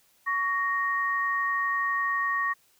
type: tone pair together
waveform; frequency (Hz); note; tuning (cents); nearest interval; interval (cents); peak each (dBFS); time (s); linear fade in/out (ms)
sine; 1122 / 1863.7; C#6 / A#6; +21 / -1; major sixth; 878; -27 / -27; 0.26-2.54; 20
effects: white hiss -64 dBFS RMS until 2.79 s